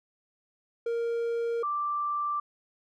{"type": "tone pair in turn", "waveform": ["triangle", "sine"], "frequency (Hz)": [466.2, 1175.4], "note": ["A#4", "D6"], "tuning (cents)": [0, 1], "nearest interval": "octave + major third", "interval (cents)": 1601, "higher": "second", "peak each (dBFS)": [-25, -27], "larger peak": "first", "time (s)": [[0.86, 1.63], [1.63, 2.4]], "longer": "neither", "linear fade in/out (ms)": 5, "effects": []}